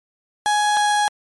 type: tone pair in turn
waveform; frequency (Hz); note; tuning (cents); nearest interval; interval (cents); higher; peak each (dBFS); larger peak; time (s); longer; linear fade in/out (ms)
35% pulse; 835 / 831.8; G#5 / G#5; +9 / +2; unison; 7; first; -14; neither; 0.46-0.77 / 0.77-1.08; neither; 0
effects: MP3 48 kbps